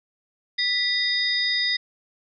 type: tone cluster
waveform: sine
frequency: 1972 / 3688 / 4924 Hz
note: B6 / A#7 / D#8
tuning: -3 / -19 / -19 cents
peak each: -25 dBFS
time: 0.58-1.77 s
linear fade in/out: 10 ms
effects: none